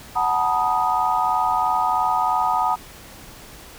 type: chord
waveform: sine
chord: B dominant seventh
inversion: second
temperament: equal with one note detuned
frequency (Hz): 740 / 880 / 963 / 1244.5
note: F#5 / A5 / B5 / D#6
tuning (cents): 0 / 0 / -44 / 0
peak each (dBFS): -23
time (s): 0.15-2.76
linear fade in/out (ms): 20
effects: pink hiss -42 dBFS RMS until 3.78 s